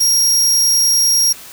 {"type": "tone", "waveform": "sawtooth", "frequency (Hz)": 5610, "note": "F8", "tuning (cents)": 7, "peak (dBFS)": -8, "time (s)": [0, 1.33], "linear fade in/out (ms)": 10, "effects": ["white hiss -36 dBFS RMS until 1.52 s"]}